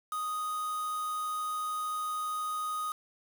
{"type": "tone with quantisation", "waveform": "triangle", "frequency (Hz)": 1244.5, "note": "D#6", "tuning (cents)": 0, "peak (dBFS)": -30, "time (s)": [0.12, 2.92], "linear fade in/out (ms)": 2, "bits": 7, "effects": []}